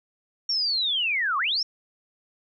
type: linear two-way sweep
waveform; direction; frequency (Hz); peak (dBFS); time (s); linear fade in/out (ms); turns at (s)
sine; down then up; 5588 to 1060 to 5588; -22; 0.49-1.63; 5; 1.38
effects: none